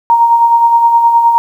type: tone with tremolo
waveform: sine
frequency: 932.3 Hz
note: A#5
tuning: in tune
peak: -3 dBFS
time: 0.1-1.38 s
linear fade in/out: 0 ms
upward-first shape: sine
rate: 9.6 Hz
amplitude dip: 45%
effects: 7-bit